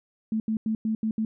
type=tone bursts at uneven times; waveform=sine; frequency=219.7 Hz; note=A3; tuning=2 cents flat; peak=-23 dBFS; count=6; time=0.32-0.4 / 0.48-0.57 / 0.66-0.75 / 0.85-0.95 / 1.03-1.11 / 1.18-1.25 s; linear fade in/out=2 ms; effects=none